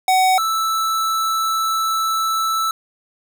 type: tone pair in turn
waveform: square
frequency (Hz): 750 / 1317.7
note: F#5 / E6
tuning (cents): +23 / -1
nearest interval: minor seventh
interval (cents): 976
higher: second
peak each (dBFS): -13 / -18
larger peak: first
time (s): 0.08-0.38 / 0.38-2.71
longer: second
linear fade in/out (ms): 2
effects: none